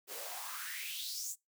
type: noise with high-pass filter sweep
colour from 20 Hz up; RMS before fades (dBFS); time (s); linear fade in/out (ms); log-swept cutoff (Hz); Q
white; -42; 0.07-1.36; 50; 390 to 8000; 4.6
effects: noise-tail reverb RT60 0.2 s tail -24 dB re dry